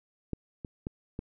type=clicks; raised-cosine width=3 ms; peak=-19 / -25 / -21 / -22 dBFS; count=4; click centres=0.333 / 0.648 / 0.869 / 1.191 s; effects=none